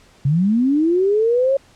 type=linear sweep; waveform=sine; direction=up; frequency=130.81 to 554.4 Hz; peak=-13 dBFS; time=0.25-1.57 s; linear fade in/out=5 ms; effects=pink hiss -51 dBFS RMS until 1.75 s + low-pass 8000 Hz 12 dB/octave